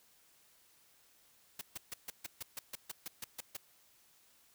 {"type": "noise bursts", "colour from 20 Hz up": "white", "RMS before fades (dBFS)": -42, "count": 13, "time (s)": [1.59, 3.569], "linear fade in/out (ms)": 5, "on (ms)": 23, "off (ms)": 140, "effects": ["white hiss -67 dBFS RMS until 4.54 s"]}